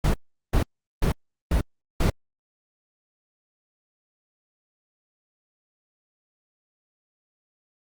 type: noise bursts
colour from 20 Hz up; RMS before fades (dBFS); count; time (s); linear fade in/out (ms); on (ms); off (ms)
brown; -20; 5; 0.04-2.1; 5; 100; 390
effects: Opus 48 kbps